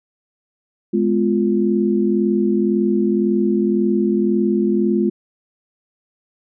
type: chord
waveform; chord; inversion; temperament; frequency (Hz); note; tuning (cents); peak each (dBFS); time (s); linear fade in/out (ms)
sine; F diminished; first; just; 209.5 / 251.4 / 349.2; Ab3 / Cb4 / F4; +15 / +31 / 0; -17 / -22 / -18; 0.93-5.1; 10
effects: none